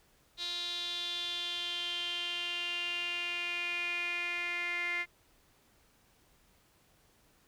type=tone with band-pass filter sweep; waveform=sawtooth; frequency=349.2 Hz; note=F4; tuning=in tune; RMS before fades=-36 dBFS; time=0.37-5.06 s; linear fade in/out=50 ms; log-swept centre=3900 to 2100 Hz; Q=7.6; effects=pink hiss -67 dBFS RMS until 7.47 s